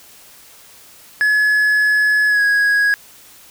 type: tone with pitch glide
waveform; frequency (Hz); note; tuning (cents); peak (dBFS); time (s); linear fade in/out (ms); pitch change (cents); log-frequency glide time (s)
triangle; 1700 to 1657.3; G#6 to G#6; +40 to -4; -10; 1.21-2.94; 0; -44; 2.28-2.42
effects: white hiss -44 dBFS RMS until 3.5 s